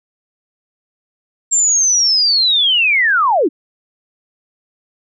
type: linear sweep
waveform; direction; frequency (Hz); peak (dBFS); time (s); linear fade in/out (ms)
sine; down; 7459 to 250.1; -10; 1.51-3.49; 20
effects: none